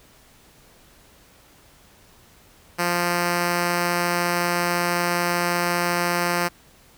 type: tone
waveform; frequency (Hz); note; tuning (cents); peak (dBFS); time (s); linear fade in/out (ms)
5% pulse; 174.61; F3; 0; -9; 2.78-6.49; 20
effects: pink hiss -53 dBFS RMS until 6.97 s